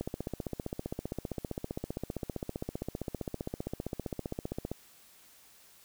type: click train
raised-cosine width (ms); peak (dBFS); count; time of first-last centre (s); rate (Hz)
2; -21; 73; 0.01-4.716; 15.3
effects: white hiss -59 dBFS RMS until 5.84 s